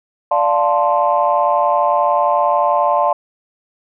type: chord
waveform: sine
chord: D minor seventh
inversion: none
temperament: equal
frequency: 587.3 / 698.5 / 880 / 1046.5 Hz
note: D5 / F5 / A5 / C6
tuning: 0 / 0 / 0 / 0 cents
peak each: -17 dBFS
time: 0.31-3.13 s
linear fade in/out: 5 ms
effects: tanh soft clip ceiling -2 dBFS